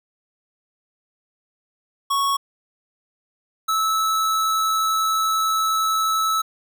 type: tone pair in turn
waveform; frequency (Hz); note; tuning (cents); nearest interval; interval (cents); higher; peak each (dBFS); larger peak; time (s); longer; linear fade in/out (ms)
square; 1108.7 / 1305.6; C#6 / E6; 0 / -17; minor third; 283; second; -19 / -19; neither; 2.1-2.37 / 3.68-6.42; second; 10
effects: none